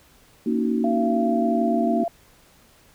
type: chord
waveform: sine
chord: D# minor seventh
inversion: second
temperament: just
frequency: 233.3 / 280 / 311.1 / 373.4 Hz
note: A#3 / C#4 / D#4 / F#4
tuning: +2 / +18 / 0 / +16 cents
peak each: -22 / -28 / -26 / -28 dBFS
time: 0.46-2.04 s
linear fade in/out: 5 ms
type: tone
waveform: sine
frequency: 681 Hz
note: F5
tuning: 44 cents flat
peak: -23 dBFS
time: 0.84-2.08 s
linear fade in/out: 2 ms
effects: pink hiss -55 dBFS RMS until 2.94 s